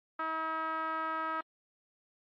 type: tone with low-pass filter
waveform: 5% pulse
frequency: 320 Hz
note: D#4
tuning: 49 cents sharp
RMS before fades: -35 dBFS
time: 0.19-1.41 s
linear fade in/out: 5 ms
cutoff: 1300 Hz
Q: 3.8
effects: AAC 48 kbps